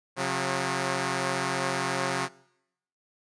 5% pulse tone pair together, 134.9 / 180.75 Hz, C#3 / F#3, -47 / -40 cents, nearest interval perfect fourth, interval 507 cents, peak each -18 dBFS, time 0.16-2.29 s, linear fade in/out 50 ms, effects noise-tail reverb RT60 0.8 s tail -22 dB re dry + resampled to 22050 Hz

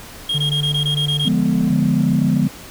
triangle tone bursts, 3249 Hz, G#7, 39 cents flat, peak -16 dBFS, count 9, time 0.29-1.286 s, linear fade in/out 5 ms, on 92 ms, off 21 ms
triangle tone, 146.8 Hz, D3, in tune, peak -17 dBFS, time 0.34-1.7 s, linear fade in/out 10 ms
sine chord, D diminished seventh, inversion none, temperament equal, 146.83 / 174.61 / 207.7 / 246.9 Hz, D3 / F3 / Ab3 / Cb4, 0 / 0 / 0 / 0 cents, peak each -18 dBFS, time 1.25-2.48 s, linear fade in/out 10 ms
effects tanh soft clip ceiling -6 dBFS + pink hiss -37 dBFS RMS until 2.7 s

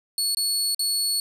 25% pulse tone with dropouts, 4400 Hz, C#8, 14 cents flat, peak -17 dBFS, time 0.18-1.2 s, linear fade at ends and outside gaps 1 ms, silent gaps 0.348-0.37 / 0.747-0.793 s, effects none

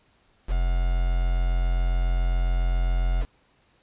triangle tone with quantisation, 43.65 Hz, F1, in tune, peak -18 dBFS, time 0.47-3.26 s, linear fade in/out 50 ms, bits 6, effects pink hiss -63 dBFS RMS until 3.82 s + resampled to 8000 Hz

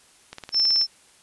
click train, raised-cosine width 0.2 ms, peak -19 dBFS, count 10, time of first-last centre 0.33-0.814 s, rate 18.6 Hz
sine tone, 5330 Hz, E8, 18 cents sharp, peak -17 dBFS, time 0.52-0.87 s, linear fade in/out 50 ms
effects white hiss -55 dBFS RMS until 1.22 s + resampled to 24000 Hz

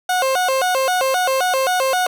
30% pulse tone with vibrato, 622.3 Hz, D#5, in tune, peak -13 dBFS, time 0.09-2.07 s, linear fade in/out 5 ms, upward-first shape square, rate 3.8 Hz, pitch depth 280 cents each way, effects none

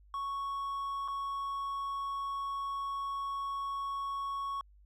triangle tone with dropouts, 1108.7 Hz, C#6, in tune, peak -32 dBFS, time 0.14-4.61 s, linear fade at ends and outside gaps 1 ms, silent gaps 1.078-1.083 s, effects added 50 Hz sine -57 dBFS peak until 4.85 s

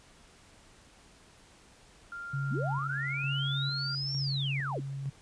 sine tone with pitch glide, 1394 to 1403.7 Hz, F6 to F6, -4 to +8 cents, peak -38 dBFS, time 2.12-3.95 s, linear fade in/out 2 ms, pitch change +12 cents, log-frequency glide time 2.66-3.1 s
sine tone with tremolo, 137.6 Hz, C#3, 12 cents flat, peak -30 dBFS, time 2.33-5.1 s, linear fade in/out 10 ms, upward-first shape square, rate 1.1 Hz, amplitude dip 40%
sine linear two-way sweep, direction up then down, 151.1 to 5588 to 151.1 Hz, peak -33 dBFS, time 2.5-4.81 s, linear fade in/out 20 ms, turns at 4.17 s
effects pink hiss -58 dBFS RMS until 5.21 s + resampled to 22050 Hz

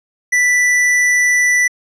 square tone, 1975.5 Hz, B6, in tune, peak -11 dBFS, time 0.32-1.68 s, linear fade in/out 10 ms, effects low-pass 9000 Hz 12 dB/octave

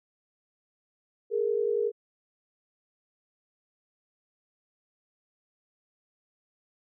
sine tone pair together, 415.3 / 466.2 Hz, G#4 / A#4, 0 / 0 cents, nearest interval major second, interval 200 cents, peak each -27 dBFS, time 1.3-1.92 s, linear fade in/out 50 ms, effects none

